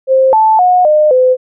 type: tone with pitch steps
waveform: sine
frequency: 527 / 876 / 726 / 608 / 510 Hz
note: C5 / A5 / F#5 / D#5 / C5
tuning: +12 / -8 / -33 / -40 / -44 cents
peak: -5 dBFS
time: 0.07-1.37 s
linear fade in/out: 50 ms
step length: 260 ms
effects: none